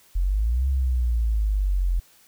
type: exponential two-way sweep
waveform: sine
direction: up then down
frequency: 42.12 to 68.2 to 42.84 Hz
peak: -19 dBFS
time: 0.15-2 s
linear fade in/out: 10 ms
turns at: 0.68 s
effects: white hiss -56 dBFS RMS until 2.27 s